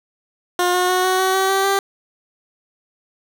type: tone with pitch steps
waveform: 15% pulse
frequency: 356.9 / 361.9 / 366.9 / 372.1 / 377.2 / 382.5 / 387.9 / 393.3 Hz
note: F4 / F#4 / F#4 / F#4 / F#4 / G4 / G4 / G4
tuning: +38 / -38 / -15 / +10 / +33 / -42 / -18 / +6 cents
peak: -9 dBFS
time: 0.59-1.79 s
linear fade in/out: 2 ms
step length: 150 ms
effects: none